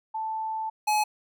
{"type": "tone pair in turn", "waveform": ["sine", "square"], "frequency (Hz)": [880, 848.1], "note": ["A5", "G#5"], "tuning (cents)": [0, 36], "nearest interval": "minor second", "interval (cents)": 64, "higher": "first", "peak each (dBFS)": [-28, -22], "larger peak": "second", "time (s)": [[0.14, 0.7], [0.87, 1.04]], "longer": "first", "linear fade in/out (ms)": 10, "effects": []}